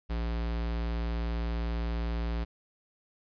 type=tone; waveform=square; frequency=57.5 Hz; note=A#1; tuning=23 cents flat; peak=-30 dBFS; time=0.09-2.45 s; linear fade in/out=20 ms; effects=resampled to 11025 Hz + 12-bit